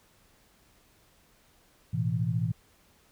sine chord, A suspended second, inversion none, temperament just, 110 / 123.75 / 165 Hz, A2 / B2 / E3, 0 / +4 / +2 cents, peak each -30 dBFS, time 1.93-2.52 s, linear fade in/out 10 ms, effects pink hiss -63 dBFS RMS until 3.11 s

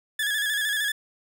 30% pulse tone with vibrato, 1700 Hz, G#6, 40 cents sharp, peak -21 dBFS, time 0.19-0.92 s, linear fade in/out 5 ms, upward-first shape square, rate 13 Hz, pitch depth 45 cents each way, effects none

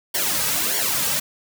white noise with flanger, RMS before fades -22 dBFS, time 0.14-1.2 s, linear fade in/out 10 ms, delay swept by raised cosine 0.78 to 2.88 ms, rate 1.6 Hz, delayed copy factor -0.85, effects none

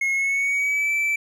triangle tone with pitch glide, 2167 to 2323 Hz, C#7 to D7, -40 to -20 cents, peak -18 dBFS, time 0.01-1.16 s, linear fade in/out 5 ms, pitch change +120 cents, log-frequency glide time 0.13-0.92 s, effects none

